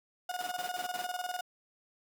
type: tone with tremolo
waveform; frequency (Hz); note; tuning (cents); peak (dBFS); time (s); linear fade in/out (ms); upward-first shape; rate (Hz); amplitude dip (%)
35% pulse; 723; F#5; -40; -31; 0.29-1.41; 5; square; 20; 70
type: noise bursts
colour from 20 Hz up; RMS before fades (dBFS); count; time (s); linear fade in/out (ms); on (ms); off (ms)
pink; -44; 4; 0.4-1.05; 5; 110; 70
effects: high-pass 300 Hz 12 dB/octave